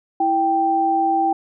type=tone pair together; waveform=sine; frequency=329.6 / 783.9 Hz; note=E4 / G5; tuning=0 / 0 cents; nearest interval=octave + minor third; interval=1500 cents; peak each=-22 / -16 dBFS; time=0.2-1.33 s; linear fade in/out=5 ms; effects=none